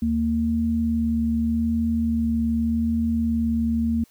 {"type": "tone pair together", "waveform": "sine", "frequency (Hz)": [76.85, 229.7], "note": ["D#2", "A#3"], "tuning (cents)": [-21, -25], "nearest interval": "octave + perfect fifth", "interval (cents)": 1896, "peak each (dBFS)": [-27, -20], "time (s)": [0.02, 4.04], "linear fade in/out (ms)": 5, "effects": ["white hiss -59 dBFS RMS until 4.1 s"]}